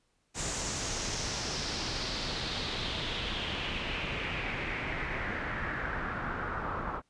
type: noise with low-pass filter sweep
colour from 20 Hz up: pink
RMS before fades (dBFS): -35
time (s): 0.34-7.02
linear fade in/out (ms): 50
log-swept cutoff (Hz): 7500 to 1200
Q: 3.3
effects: pink hiss -74 dBFS RMS until 7.09 s + resampled to 22050 Hz